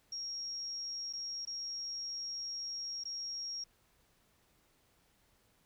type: tone with dropouts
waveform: sine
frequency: 5588 Hz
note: F8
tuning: in tune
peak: -38 dBFS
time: 0.12-3.64 s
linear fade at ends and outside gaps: 5 ms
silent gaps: 1.128-1.134 / 1.452-1.472 / 3.038-3.053 s
effects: pink hiss -71 dBFS RMS until 5.65 s